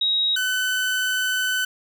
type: tone pair in turn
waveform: sine / 30% pulse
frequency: 3802 / 1508.8 Hz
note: A#7 / F#6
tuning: +33 / +33 cents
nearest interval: octave + major third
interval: 1600 cents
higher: first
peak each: -18 dBFS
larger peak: neither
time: 0.01-0.36 / 0.36-1.65 s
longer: second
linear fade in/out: 5 ms
effects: none